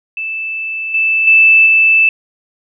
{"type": "tone with level steps", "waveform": "sine", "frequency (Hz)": 2637, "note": "E7", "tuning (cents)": 0, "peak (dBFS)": [-18, -10, -4, -6], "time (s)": [0.17, 2.09], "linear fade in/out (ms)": 2, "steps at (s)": [0.94, 1.27, 1.66], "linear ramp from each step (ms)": 5, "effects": []}